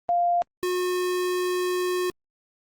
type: tone pair in turn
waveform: sine / square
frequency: 698 / 361.9 Hz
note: F5 / F#4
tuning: -1 / -38 cents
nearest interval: major seventh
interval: 1137 cents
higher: first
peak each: -19 / -24 dBFS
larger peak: first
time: 0.09-0.42 / 0.63-2.1 s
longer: second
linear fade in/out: 0 ms
effects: Opus 24 kbps